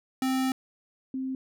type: tone pair in turn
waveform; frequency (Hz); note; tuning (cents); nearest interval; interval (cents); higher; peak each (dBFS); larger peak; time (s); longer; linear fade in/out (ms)
square / sine; 261.6 / 262.6; C4 / C4; 0 / +6; unison; 6; second; -25 / -29; first; 0.22-0.52 / 1.14-1.35; first; 2
effects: none